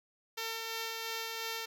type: tone with tremolo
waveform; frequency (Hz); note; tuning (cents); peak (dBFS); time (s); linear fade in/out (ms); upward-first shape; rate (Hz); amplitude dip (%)
5% pulse; 452; A4; +47; -24; 0.37-1.66; 10; sine; 2.9; 25
effects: none